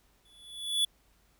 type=tone with exponential growth; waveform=square; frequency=3433 Hz; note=A7; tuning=43 cents flat; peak=-23 dBFS; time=0.25-0.85 s; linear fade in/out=5 ms; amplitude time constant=130 ms; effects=added 50 Hz sine -68 dBFS peak until 1.39 s + pink hiss -68 dBFS RMS until 1.39 s